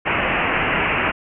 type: low-pass noise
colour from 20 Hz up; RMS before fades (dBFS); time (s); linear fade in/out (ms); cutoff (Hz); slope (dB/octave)
white; -20; 0.05-1.12; 20; 2800; 96
effects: none